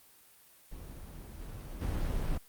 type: noise with level steps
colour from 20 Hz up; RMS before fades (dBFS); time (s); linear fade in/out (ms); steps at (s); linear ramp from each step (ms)
brown; -45 / -42 / -33; 0.71-2.38; 10; 1.39 / 1.81; 5
effects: white hiss -60 dBFS RMS until 2.48 s + Opus 32 kbps